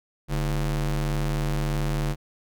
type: ring-modulated tone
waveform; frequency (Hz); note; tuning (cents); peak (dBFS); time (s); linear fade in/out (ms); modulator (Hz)
square; 90.8; F#2; -32; -21; 0.28-2.16; 50; 51.6
effects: none